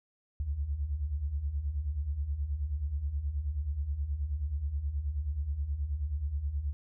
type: beating tone pair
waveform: sine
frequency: 65.41 / 74.81 Hz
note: C2 / D2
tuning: 0 / +33 cents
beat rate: 9.4 Hz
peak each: -37 / -31 dBFS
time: 0.4-6.73 s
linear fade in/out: 0 ms
effects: none